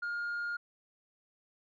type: tone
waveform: sine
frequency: 1417 Hz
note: F6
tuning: 25 cents sharp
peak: -31 dBFS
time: 0.02-0.57 s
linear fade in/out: 10 ms
effects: tanh soft clip ceiling -32 dBFS